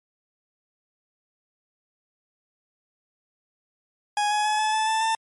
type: tone with pitch steps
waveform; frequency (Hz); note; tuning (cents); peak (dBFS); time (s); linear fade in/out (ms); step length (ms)
40% pulse; 830.6 / 840.7 / 851 / 861.4 / 871.9 / 882.5 / 893.3; G#5 / G#5 / G#5 / A5 / A5 / A5 / A5; 0 / +21 / +42 / -37 / -16 / +5 / +26; -20; 4.17-5.15; 2; 140
effects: MP3 48 kbps